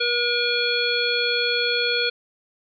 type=harmonic tone; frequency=480.1 Hz; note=B4; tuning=49 cents flat; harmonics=1 / 3 / 5 / 7 / 9; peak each=-26 / -26 / -26 / -26 / -26 dBFS; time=0-2.1 s; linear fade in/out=10 ms; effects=none